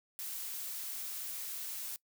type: noise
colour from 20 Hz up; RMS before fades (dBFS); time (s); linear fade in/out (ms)
blue; -41; 0.19-1.96; 0
effects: noise-tail reverb RT60 0.1 s tail -22 dB re dry